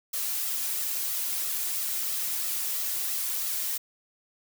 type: noise with flanger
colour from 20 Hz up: blue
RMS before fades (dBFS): -30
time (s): 0.13-3.78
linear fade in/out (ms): 10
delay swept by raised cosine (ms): 1.5 to 2.9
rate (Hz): 3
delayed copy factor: +0.6
effects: none